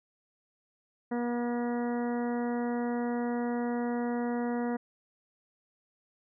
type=harmonic tone; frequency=240 Hz; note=B3; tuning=49 cents flat; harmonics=1 / 2 / 3 / 4 / 5 / 6 / 7 / 8; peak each=-30 / -35 / -39 / -43 / -49 / -48 / -50 / -48 dBFS; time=1.11-4.77 s; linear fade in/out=10 ms; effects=none